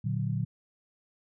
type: chord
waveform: sine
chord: Bb augmented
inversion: none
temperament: equal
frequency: 116.54 / 146.83 / 185 Hz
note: Bb2 / D3 / F#3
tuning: 0 / 0 / 0 cents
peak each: -30 / -32 / -34 dBFS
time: 0.04-0.45 s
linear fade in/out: 10 ms
effects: none